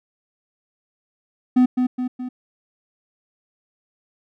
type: tone with echo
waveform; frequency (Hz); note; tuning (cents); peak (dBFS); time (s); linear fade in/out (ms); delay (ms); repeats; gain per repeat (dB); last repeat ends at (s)
triangle; 251.6; B3; +32; -9; 1.56-1.66; 10; 210; 3; -5; 2.29
effects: none